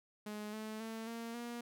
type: tone with pitch steps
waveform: sawtooth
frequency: 210.5 / 217 / 223.8 / 230.7 / 237.9 Hz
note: G#3 / A3 / A3 / A#3 / A#3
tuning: +24 / -24 / +30 / -18 / +35 cents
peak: -38 dBFS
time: 0.26-1.61 s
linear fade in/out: 5 ms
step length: 270 ms
effects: none